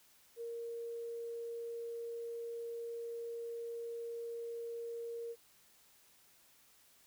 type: tone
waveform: sine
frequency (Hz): 466.2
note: A#4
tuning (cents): 0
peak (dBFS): -40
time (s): 0.36-5.36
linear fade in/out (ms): 50
effects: white hiss -66 dBFS RMS until 7.06 s